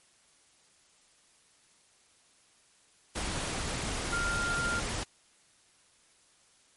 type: tone in noise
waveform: sine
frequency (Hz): 1396.9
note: F6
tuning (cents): 0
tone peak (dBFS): -30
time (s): 4.12-4.8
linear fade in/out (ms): 10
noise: pink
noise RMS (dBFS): -34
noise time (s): 3.15-5.04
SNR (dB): +1
effects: white hiss -64 dBFS RMS until 6.76 s + MP3 48 kbps